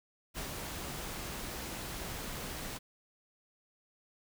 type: noise with ADSR envelope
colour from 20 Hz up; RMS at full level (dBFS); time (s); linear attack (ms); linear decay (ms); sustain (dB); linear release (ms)
pink; -39; 0.34-2.79; 41; 100; -2; 26
effects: none